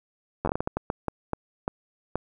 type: slowing click train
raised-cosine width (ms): 1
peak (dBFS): -12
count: 14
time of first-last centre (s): 0.45-2.156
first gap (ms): 10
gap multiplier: 1.38
effects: 9-bit